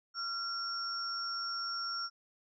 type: tone pair together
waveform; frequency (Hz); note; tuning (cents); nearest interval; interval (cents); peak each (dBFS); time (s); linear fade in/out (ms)
sine; 1374 / 5496; F6 / F8; -29 / -29; 2 octaves; 2400; -38 / -37; 0.14-2.1; 50
effects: none